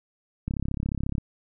click train, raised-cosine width 5 ms, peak -16 dBFS, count 25, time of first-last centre 0.48-1.182 s, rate 34.2 Hz, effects none

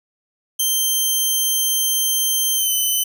5% pulse tone with pitch glide, 3136 to 3033 Hz, G7 to F#7, 0 to +42 cents, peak -9 dBFS, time 0.59-3.04 s, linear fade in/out 10 ms, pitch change -58 cents, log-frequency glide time 2.55-2.73 s, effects none

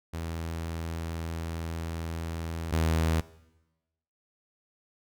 sawtooth tone pair in turn, 82.41 / 80.9 Hz, E2 / E2, 0 / -32 cents, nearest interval unison, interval 32 cents, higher first, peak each -29 / -20 dBFS, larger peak second, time 0.13-2.72 / 2.72-3.21 s, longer first, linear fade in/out 10 ms, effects noise-tail reverb RT60 1.0 s tail -19 dB re dry

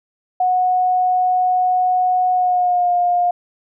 sine tone with pitch glide, 733 to 708.8 Hz, F#5 to F5, -16 to +25 cents, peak -13 dBFS, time 0.4-3.31 s, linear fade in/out 5 ms, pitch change -59 cents, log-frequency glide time 2.32-2.92 s, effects none

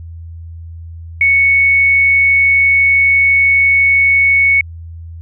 sine tone, 2217 Hz, C#7, in tune, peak -7 dBFS, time 1.21-4.61 s, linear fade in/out 2 ms, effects added 83 Hz sine -27 dBFS peak until 5.21 s

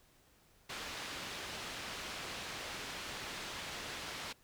white low-pass noise, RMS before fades -44 dBFS, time 0.69-4.33 s, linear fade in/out 10 ms, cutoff 3900 Hz, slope 12 dB/octave, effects pink hiss -67 dBFS RMS until 4.43 s

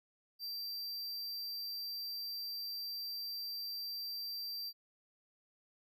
square tone, 4699 Hz, D8, in tune, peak -40 dBFS, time 0.39-4.73 s, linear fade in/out 50 ms, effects none

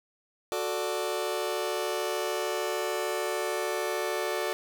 sawtooth chord, D major, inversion first, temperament just, 367.1 / 440.5 / 587.3 Hz, F#4 / A4 / D5, -14 / +2 / 0 cents, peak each -29 dBFS, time 0.52-4.53 s, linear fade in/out 0 ms, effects none

